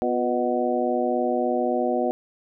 harmonic tone with a mistuned harmonic, 123.47 Hz, B2, in tune, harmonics 2 / 3 / 4 / 5 / 6, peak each -27 / -27 / -27 / -27 / -27 dBFS, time 0.02-2.11 s, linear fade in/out 0 ms, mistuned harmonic 3, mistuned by -67 cents, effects none

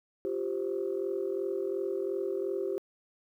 sine chord, F suspended second, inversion none, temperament equal, 349.2 / 392 / 523.3 Hz, F4 / G4 / C5, 0 / 0 / 0 cents, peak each -35 / -31 / -37 dBFS, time 0.25-2.78 s, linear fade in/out 0 ms, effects tanh soft clip ceiling -22 dBFS + 11-bit

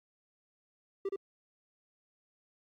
triangle tone with echo, 392 Hz, G4, in tune, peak -29 dBFS, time 1.05-1.09 s, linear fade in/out 5 ms, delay 71 ms, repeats 1, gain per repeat -2 dB, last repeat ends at 1.161 s, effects Opus 48 kbps

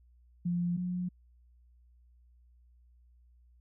sine tone pair in turn, 174.61 / 179.42 Hz, F3 / F3, 0 / +47 cents, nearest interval unison, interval 47 cents, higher second, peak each -28 / -31 dBFS, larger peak first, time 0.45-0.77 / 0.77-1.09 s, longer neither, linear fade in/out 10 ms, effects added 60 Hz sine -59 dBFS peak until 3.6 s

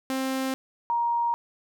sawtooth / sine tone pair in turn, 264.1 / 941.1 Hz, C4 / A#5, +16 / +16 cents, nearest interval octave + minor seventh, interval 2200 cents, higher second, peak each -22 dBFS, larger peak neither, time 0.1-0.54 / 0.9-1.34 s, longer neither, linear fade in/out 0 ms, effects none

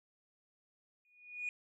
sine tone with exponential growth, 2457 Hz, D#7, 22 cents flat, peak -32 dBFS, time 1.05-1.49 s, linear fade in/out 1 ms, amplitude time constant 94 ms, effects tanh soft clip ceiling -32 dBFS

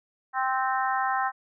harmonic tone with a mistuned harmonic, 261.6 Hz, C4, in tune, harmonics 3 / 4 / 5 / 6 / 7, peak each -27 / -29 / -31 / -33 / -34 dBFS, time 0.33-1.32 s, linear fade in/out 50 ms, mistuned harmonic 6, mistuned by -16 cents, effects none

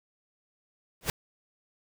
pink noise with exponential growth, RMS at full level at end -23 dBFS, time 1.01-1.1 s, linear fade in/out 1 ms, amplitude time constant 18 ms, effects none

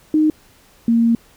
sine tone pair in turn, 308.8 / 231.3 Hz, D#4 / A#3, -13 / -13 cents, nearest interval perfect fourth, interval 500 cents, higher first, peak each -11 dBFS, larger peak neither, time 0.14-0.3 / 0.88-1.15 s, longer second, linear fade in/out 2 ms, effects pink hiss -51 dBFS RMS until 1.36 s

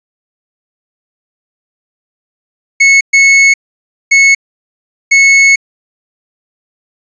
45% pulse tone bursts at uneven times, 2197 Hz, C#7, 16 cents flat, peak -3 dBFS, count 4, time 2.8-3.01 / 3.13-3.54 / 4.11-4.35 / 5.11-5.56 s, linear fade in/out 10 ms, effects resampled to 16000 Hz + 7-bit

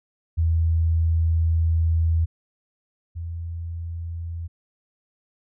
sine tone pair in turn, 82 / 84.01 Hz, E2 / E2, -9 / +33 cents, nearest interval unison, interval 42 cents, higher second, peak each -17 / -28 dBFS, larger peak first, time 0.37-2.26 / 3.15-4.48 s, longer first, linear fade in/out 20 ms, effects none

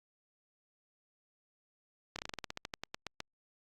slowing click train, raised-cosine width 0.2 ms, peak -21 dBFS, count 16, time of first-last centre 2.16-3.204 s, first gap 28 ms, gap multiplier 1.12, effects Opus 48 kbps

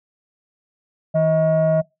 sine tone pair together, 159.97 / 634 Hz, D#3 / D#5, +48 / +32 cents, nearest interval 2 octaves, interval 2384 cents, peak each -17 / -14 dBFS, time 1.14-1.82 s, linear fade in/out 20 ms, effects noise-tail reverb RT60 0.2 s tail -22 dB re dry + tanh soft clip ceiling -11 dBFS

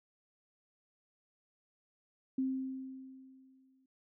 sine tone with exponential decay, 263.1 Hz, C4, 10 cents sharp, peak -29 dBFS, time 2.38-3.86 s, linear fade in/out 5 ms, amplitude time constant 320 ms, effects none

